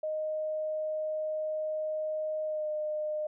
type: tone with pitch glide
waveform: sine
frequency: 620 to 609.7 Hz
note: D#5 to D#5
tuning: -6 to -35 cents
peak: -30 dBFS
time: 0.03-3.27 s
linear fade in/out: 5 ms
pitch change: -29 cents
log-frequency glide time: 2.45-2.69 s
effects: none